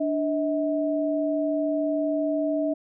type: tone pair together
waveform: sine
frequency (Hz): 294.3 / 638.9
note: D4 / D#5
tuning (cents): +4 / +46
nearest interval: octave + minor second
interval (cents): 1342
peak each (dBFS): -25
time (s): 0-2.74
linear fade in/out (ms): 10
effects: none